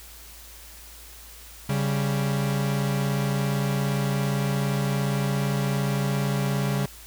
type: tone pair together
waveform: 45% pulse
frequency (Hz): 138.59 / 196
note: C#3 / G3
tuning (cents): 0 / 0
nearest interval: tritone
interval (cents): 600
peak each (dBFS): -24 / -28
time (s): 1.69-6.86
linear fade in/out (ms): 5
effects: added 56 Hz sine -47 dBFS peak until 7.06 s + white hiss -46 dBFS RMS until 7.06 s